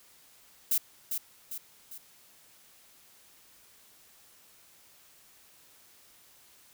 violet noise with echo, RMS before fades -26 dBFS, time 0.71-0.78 s, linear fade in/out 5 ms, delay 400 ms, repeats 3, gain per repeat -6 dB, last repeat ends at 1.98 s, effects white hiss -59 dBFS RMS until 6.73 s

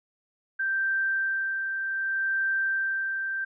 sine tone with tremolo, 1568 Hz, G6, in tune, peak -23 dBFS, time 0.59-3.45 s, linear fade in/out 10 ms, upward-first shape sine, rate 0.65 Hz, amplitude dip 40%, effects none

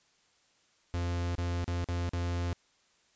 45% pulse tone with dropouts, 87 Hz, F2, 6 cents flat, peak -30 dBFS, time 0.94-2.53 s, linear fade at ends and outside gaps 0 ms, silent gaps 1.352-1.382 / 1.643-1.679 / 1.843-1.887 / 2.092-2.134 s, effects white hiss -68 dBFS RMS until 3.15 s + resampled to 16000 Hz

